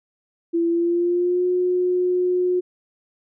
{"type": "tone with pitch glide", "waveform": "sine", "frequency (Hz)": [337.2, 361.4], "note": ["E4", "F#4"], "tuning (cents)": [39, -41], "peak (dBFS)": -17, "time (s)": [0.53, 2.61], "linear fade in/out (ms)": 20, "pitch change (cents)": 120, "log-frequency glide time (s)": [0.68, 1.46], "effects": []}